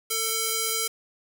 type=tone with band-pass filter; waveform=square; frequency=447.5 Hz; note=A4; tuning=29 cents sharp; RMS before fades=-27 dBFS; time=0.1-0.88 s; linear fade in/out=10 ms; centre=12000 Hz; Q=0.56; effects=none